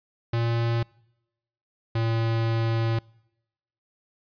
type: tone pair in turn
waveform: square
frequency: 116.54 / 114.01 Hz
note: A#2 / A#2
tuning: 0 / -38 cents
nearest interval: unison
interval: 38 cents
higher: first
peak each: -23 dBFS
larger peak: neither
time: 0.33-0.83 / 1.95-2.99 s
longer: second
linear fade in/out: 5 ms
effects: noise-tail reverb RT60 0.9 s tail -26 dB re dry + resampled to 11025 Hz